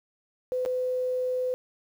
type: tone with dropouts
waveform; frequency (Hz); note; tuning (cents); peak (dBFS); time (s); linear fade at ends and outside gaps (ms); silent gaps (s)
sine; 506; B4; +42; -25; 0.52-1.54; 0; 0.651-0.66
effects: 9-bit